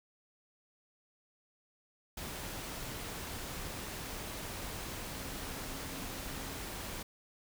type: tone in noise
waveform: sine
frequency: 269.7 Hz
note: C#4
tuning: 47 cents flat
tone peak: -51 dBFS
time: 5.15-6.57 s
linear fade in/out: 5 ms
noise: pink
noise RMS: -42 dBFS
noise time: 2.17-7.03 s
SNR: -12 dB
effects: none